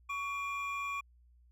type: tone pair together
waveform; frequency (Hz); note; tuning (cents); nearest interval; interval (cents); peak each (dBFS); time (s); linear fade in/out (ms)
triangle; 1124 / 2396; C#6 / D7; +24 / +34; octave + minor second; 1310; -35 / -37; 0.09-1.01; 10
effects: added 60 Hz sine -60 dBFS peak until 1.51 s